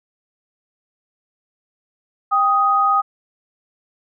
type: tone pair together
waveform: sine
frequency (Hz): 791.7 / 1248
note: G5 / D#6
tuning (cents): +17 / +5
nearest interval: minor sixth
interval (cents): 788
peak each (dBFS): -19 / -14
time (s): 2.31-3.02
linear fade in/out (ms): 20
effects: none